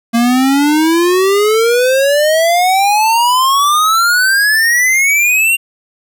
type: exponential sweep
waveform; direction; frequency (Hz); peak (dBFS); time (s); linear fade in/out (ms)
square; up; 229.4 to 2794; -9; 0.13-5.57; 20
effects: none